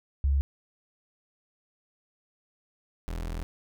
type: tone pair in turn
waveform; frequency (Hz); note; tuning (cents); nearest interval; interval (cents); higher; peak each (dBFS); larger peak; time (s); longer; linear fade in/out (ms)
sine / 35% pulse; 69.2 / 41.58; C#2 / E1; -2 / +16; major sixth; 882; first; -21 / -30; first; 0.24-0.41 / 3.08-3.43; second; 0
effects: none